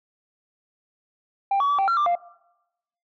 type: tone with pitch steps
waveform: sine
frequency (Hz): 791 / 1130 / 1150 / 780 / 1365 / 1182 / 698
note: G5 / C#6 / D6 / G5 / F6 / D6 / F5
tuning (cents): +15 / +33 / -37 / -9 / -40 / +11 / -1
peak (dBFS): -16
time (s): 1.51-2.154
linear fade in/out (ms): 5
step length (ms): 92
effects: noise-tail reverb RT60 0.9 s tail -22 dB re dry + tanh soft clip ceiling -17 dBFS